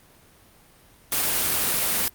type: noise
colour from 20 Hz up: white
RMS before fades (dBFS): -23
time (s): 1.12-2.08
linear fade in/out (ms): 0
effects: pink hiss -54 dBFS RMS until 2.14 s + Opus 32 kbps